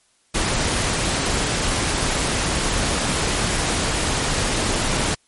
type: noise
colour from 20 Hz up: pink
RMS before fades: -21 dBFS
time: 0.34-5.15 s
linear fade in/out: 10 ms
effects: white hiss -61 dBFS RMS until 5.27 s + MP3 48 kbps